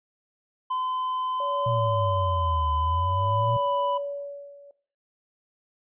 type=tone with pitch glide; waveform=triangle; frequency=1022 to 991.8 Hz; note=C6 to B5; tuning=-41 to +7 cents; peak=-23 dBFS; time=0.7-3.98 s; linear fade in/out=10 ms; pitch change=-52 cents; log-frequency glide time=2.27-3.73 s
type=tone with tremolo; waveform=sine; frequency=568 Hz; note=C#5; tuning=42 cents sharp; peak=-26 dBFS; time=1.4-4.71 s; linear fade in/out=2 ms; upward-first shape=sine; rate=0.54 Hz; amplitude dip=90%
type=exponential two-way sweep; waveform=sine; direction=down then up; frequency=121 to 73.3 to 121 Hz; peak=-25 dBFS; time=1.66-3.57 s; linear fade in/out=5 ms; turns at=2.73 s
effects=noise-tail reverb RT60 0.5 s tail -18 dB re dry + resampled to 8000 Hz